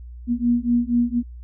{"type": "beating tone pair", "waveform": "sine", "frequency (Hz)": [237.5, 241.7], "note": ["A#3", "B3"], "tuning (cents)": [33, -37], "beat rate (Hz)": 4.2, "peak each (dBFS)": -20, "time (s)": [0.27, 1.23], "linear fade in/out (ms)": 50, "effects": ["added 60 Hz sine -35 dBFS peak until 1.43 s"]}